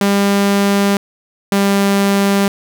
sawtooth tone pair in turn, 200 / 198.73 Hz, G3 / G3, +35 / +24 cents, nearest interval unison, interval 11 cents, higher first, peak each -7 dBFS, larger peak neither, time 0.01-0.97 / 1.52-2.48 s, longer neither, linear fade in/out 2 ms, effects none

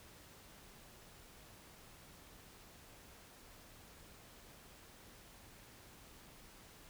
silence, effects pink hiss -59 dBFS RMS until 6.89 s

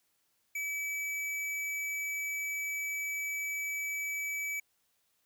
square tone, 2294 Hz, D7, 41 cents flat, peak -34 dBFS, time 0.55-4.6 s, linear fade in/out 5 ms, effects white hiss -75 dBFS RMS until 5.25 s

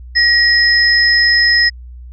sine tone pair together, 1900 / 5119 Hz, A#6 / D#8, +33 / +48 cents, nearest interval octave + perfect fourth, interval 1715 cents, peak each -10 / -12 dBFS, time 0.15-1.7 s, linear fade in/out 20 ms, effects added 61 Hz sine -30 dBFS peak until 2.12 s

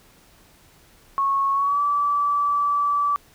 sine tone with pitch glide, 1100 to 1156 Hz, C#6 to D6, -14 to -28 cents, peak -18 dBFS, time 1.18-3.16 s, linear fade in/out 0 ms, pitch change +86 cents, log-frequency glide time 1.53-1.81 s, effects pink hiss -54 dBFS RMS until 3.34 s

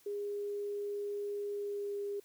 sine tone with pitch glide, 408.7 to 405.2 Hz, G#4 to G#4, -28 to -43 cents, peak -35 dBFS, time 0.06-2.2 s, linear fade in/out 5 ms, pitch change -15 cents, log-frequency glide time 1.52-1.98 s, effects white hiss -65 dBFS RMS until 2.24 s

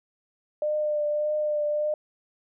sine tone with vibrato, 600 Hz, D5, 37 cents sharp, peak -23 dBFS, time 0.62-1.94 s, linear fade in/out 2 ms, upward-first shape triangle, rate 1.7 Hz, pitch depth 22 cents each way, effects none

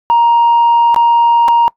sine tone with dropouts, 938 Hz, A#5, 11 cents sharp, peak -4 dBFS, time 0.1-1.68 s, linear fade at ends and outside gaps 0 ms, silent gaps 0.945-0.962 / 1.481-1.485 s, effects noise-tail reverb RT60 0.1 s tail -23 dB re dry + tanh soft clip ceiling -4 dBFS

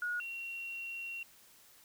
sine tone pair in turn, 1448 / 2741 Hz, F#6 / F7, -38 / -33 cents, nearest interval major seventh, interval 1105 cents, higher second, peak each -33 / -39 dBFS, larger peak first, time 0.02-0.2 / 0.2-1.23 s, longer second, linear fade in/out 2 ms, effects white hiss -61 dBFS RMS until 1.84 s

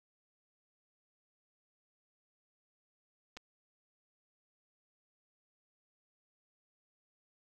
clicks, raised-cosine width 0.2 ms, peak -30 dBFS, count 2, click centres 3.368 / 3.372 s, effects none

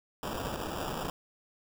violet noise with sample-and-hold, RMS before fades -36 dBFS, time 0.23-1.1 s, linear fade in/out 0 ms, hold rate 2100 Hz, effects none

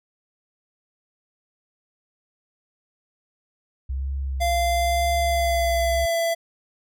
sine tone with vibrato, 65.4 Hz, C2, in tune, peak -24 dBFS, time 3.89-6.06 s, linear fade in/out 10 ms, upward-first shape sine, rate 0.96 Hz, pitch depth 77 cents each way
square tone with pitch glide, 690 to 669.2 Hz, F5 to E5, -21 to +26 cents, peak -21 dBFS, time 4.4-6.35 s, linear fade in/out 20 ms, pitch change -53 cents, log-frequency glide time 5.09-6.18 s
effects none

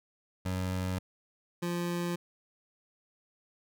25% pulse tone pair in turn, 92.5 / 173.81 Hz, F#2 / F3, 0 / -8 cents, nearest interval major seventh, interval 1092 cents, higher second, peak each -27 dBFS, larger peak neither, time 0.45-0.99 / 1.62-2.16 s, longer neither, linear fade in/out 10 ms, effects none

